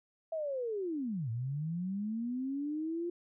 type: linear two-way sweep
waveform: sine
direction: down then up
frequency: 660 to 110 to 350.9 Hz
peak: -33 dBFS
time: 0.32-3.1 s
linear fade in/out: 5 ms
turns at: 1.3 s
effects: none